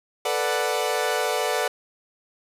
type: chord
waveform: sawtooth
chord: B minor seventh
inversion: third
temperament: equal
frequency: 440 / 493.9 / 587.3 / 740 Hz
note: A4 / B4 / D5 / F#5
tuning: 0 / 0 / 0 / 0 cents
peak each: -24 dBFS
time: 0.25-1.68 s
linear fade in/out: 5 ms
effects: resampled to 32000 Hz